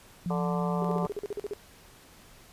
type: tone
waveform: sine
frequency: 175 Hz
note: F3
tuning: 4 cents sharp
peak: -28 dBFS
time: 0.26-1.06 s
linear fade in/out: 0 ms
type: harmonic tone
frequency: 146.83 Hz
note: D3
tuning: in tune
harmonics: 3 / 4 / 5 / 6 / 7 / 8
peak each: -35 / -36 / -37 / -38 / -38 / -39 dBFS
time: 0.3-1.07 s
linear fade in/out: 2 ms
type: tone bursts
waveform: sine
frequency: 410.2 Hz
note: G#4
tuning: 21 cents flat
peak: -30 dBFS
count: 11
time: 0.82-1.535 s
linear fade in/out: 0 ms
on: 25 ms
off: 44 ms
effects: pink hiss -54 dBFS RMS until 2.52 s + resampled to 32000 Hz